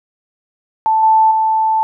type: tone with level steps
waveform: sine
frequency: 880 Hz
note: A5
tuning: in tune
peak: -10 / -7 / -11 dBFS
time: 0.86-1.83 s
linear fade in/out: 0 ms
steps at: 1.03 / 1.31 s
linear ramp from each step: 2 ms
effects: none